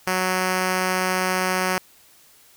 5% pulse tone, 185 Hz, F#3, in tune, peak -9 dBFS, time 0.07-1.78 s, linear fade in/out 2 ms, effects white hiss -53 dBFS RMS until 2.56 s

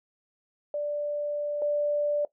sine tone pair in turn, 587.3 / 587.3 Hz, D5 / D5, 0 / 0 cents, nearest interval unison, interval 0 cents, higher neither, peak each -27 / -23 dBFS, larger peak second, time 0.74-1.62 / 1.62-2.25 s, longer first, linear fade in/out 2 ms, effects noise-tail reverb RT60 0.1 s tail -18 dB re dry

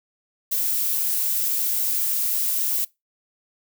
violet noise, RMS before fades -23 dBFS, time 0.51-2.85 s, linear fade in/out 10 ms, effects noise-tail reverb RT60 0.2 s tail -22 dB re dry

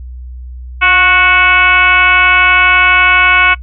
sine tone with frequency modulation, 1846 Hz, A#6, 17 cents flat, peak -5 dBFS, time 0.81-3.55 s, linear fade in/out 20 ms, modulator 376 Hz, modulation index 2.2, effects noise-tail reverb RT60 0.1 s tail -23 dB re dry + added 62 Hz sine -24 dBFS peak until 3.62 s

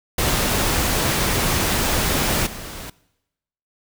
pink noise with level steps, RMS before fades -20 / -34 dBFS, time 0.18-2.9 s, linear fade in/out 5 ms, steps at 2.46 s, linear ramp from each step 10 ms, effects noise-tail reverb RT60 0.9 s tail -21 dB re dry

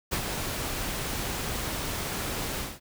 pink noise with ADSR envelope, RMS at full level -28 dBFS, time 0.11-2.8 s, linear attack 19 ms, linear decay 75 ms, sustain -4 dB, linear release 210 ms, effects none

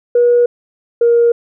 sine tone pair in turn, 482 / 470.7 Hz, B4 / A#4, -42 / +17 cents, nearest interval unison, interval 41 cents, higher first, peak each -6 dBFS, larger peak neither, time 0.15-0.46 / 1.01-1.32 s, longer neither, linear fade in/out 5 ms, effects tanh soft clip ceiling -3 dBFS

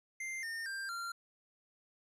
square tone with pitch steps, 2093 / 1822.1 / 1586.2 / 1380.9 Hz, C7 / A#6 / G6 / F6, 0 / -40 / +20 / -20 cents, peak -39 dBFS, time 0.2-1.12 s, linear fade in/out 5 ms, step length 230 ms, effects low-pass 11000 Hz 12 dB/octave

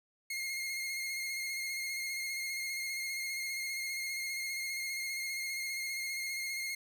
sawtooth tone with vibrato, 2138 Hz, C7, 37 cents sharp, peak -32 dBFS, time 0.3-6.75 s, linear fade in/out 5 ms, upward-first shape square, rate 15 Hz, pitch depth 23 cents each way, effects none

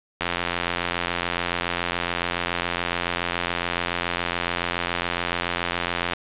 click train, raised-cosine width 0.3 ms, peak -7 dBFS, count 517, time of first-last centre 0.21-6.134 s, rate 87.1 Hz, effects resampled to 8000 Hz + 8-bit

